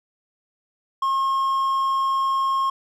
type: tone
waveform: triangle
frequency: 1077 Hz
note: C6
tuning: 50 cents sharp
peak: -17 dBFS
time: 1.02-2.7 s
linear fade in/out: 5 ms
effects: none